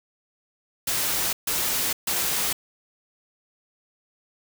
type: noise bursts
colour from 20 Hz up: white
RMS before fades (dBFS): -25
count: 3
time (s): 0.87-2.53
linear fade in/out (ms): 5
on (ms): 460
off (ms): 140
effects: none